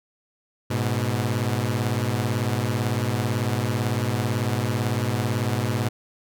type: beating tone pair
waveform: sawtooth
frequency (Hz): 105 / 123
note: G#2 / B2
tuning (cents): +19 / -7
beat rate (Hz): 18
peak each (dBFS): -21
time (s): 0.7-5.89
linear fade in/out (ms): 10
effects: none